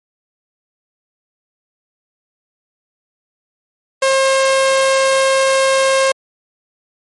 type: tone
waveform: sawtooth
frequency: 535 Hz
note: C5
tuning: 38 cents sharp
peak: -7 dBFS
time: 4.02-6.12 s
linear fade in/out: 5 ms
effects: MP3 48 kbps